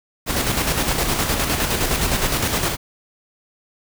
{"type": "noise with tremolo", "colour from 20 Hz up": "pink", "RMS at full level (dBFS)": -19, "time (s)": [0.26, 2.77], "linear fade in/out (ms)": 50, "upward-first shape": "square", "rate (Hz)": 9.7, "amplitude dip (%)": 40, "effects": []}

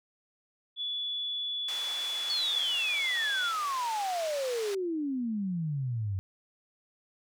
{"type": "tone with pitch glide", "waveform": "sine", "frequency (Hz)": [3431, 3411], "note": ["A7", "G#7"], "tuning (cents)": [-44, 46], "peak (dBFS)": -31, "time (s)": [0.76, 3.53], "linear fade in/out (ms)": 50, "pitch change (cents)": -10, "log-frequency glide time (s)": [2.07, 2.38]}
{"type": "band-pass noise", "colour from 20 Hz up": "white", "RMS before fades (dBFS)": -42, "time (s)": [1.68, 4.75], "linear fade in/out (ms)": 5, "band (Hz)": [610, 5600], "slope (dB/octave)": 12}
{"type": "exponential sweep", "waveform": "sine", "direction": "down", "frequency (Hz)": [4479, 92.5], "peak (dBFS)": -29, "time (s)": [2.3, 6.19], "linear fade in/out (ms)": 0}
{"effects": []}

